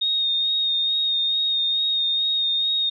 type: tone with vibrato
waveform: sine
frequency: 3706 Hz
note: A#7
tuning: 11 cents flat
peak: -19 dBFS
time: 0.01-2.9 s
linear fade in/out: 10 ms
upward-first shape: sine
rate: 2.3 Hz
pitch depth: 21 cents each way
effects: none